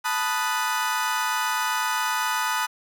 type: chord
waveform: 35% pulse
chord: B dominant seventh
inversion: third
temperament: equal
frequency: 880 / 987.8 / 1244.5 / 1480 Hz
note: A5 / B5 / D#6 / F#6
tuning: 0 / 0 / 0 / 0 cents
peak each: -27 dBFS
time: 0.04-2.67 s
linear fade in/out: 20 ms
effects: none